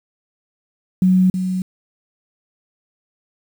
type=tone with echo; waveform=sine; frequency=185.2 Hz; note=F#3; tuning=2 cents sharp; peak=-10 dBFS; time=1.02-1.3 s; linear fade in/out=2 ms; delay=320 ms; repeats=1; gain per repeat=-8 dB; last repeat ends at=1.62 s; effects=7-bit